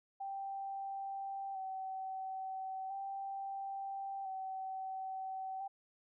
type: tone with vibrato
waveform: sine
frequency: 773 Hz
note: G5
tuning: 24 cents flat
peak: -39 dBFS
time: 0.2-5.68 s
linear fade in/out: 10 ms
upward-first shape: square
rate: 0.37 Hz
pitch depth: 23 cents each way
effects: none